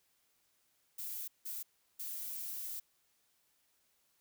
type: noise bursts at uneven times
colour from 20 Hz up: violet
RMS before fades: -42 dBFS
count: 3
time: 0.98-1.28 / 1.45-1.63 / 1.99-2.8 s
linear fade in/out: 10 ms
effects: white hiss -75 dBFS RMS until 4.2 s